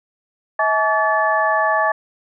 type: tone cluster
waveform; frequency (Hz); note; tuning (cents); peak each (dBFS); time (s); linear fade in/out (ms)
sine; 643 / 853 / 1142 / 1738; E5 / G#5 / D6 / A6; -43 / +46 / -49 / -22; -20; 0.59-1.92; 5
effects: none